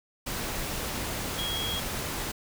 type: tone in noise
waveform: sine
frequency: 3287 Hz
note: G#7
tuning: 19 cents flat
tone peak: -31 dBFS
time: 1.38-1.8 s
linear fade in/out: 10 ms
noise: pink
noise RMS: -33 dBFS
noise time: 0.26-2.32 s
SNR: -1 dB
effects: none